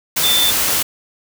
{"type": "tone in noise", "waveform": "sine", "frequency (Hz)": 3544, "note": "A7", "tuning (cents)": 12, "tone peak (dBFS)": -14, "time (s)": [0.23, 0.51], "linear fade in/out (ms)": 10, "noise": "white", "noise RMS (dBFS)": -17, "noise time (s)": [0.16, 0.83], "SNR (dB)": 0, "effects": []}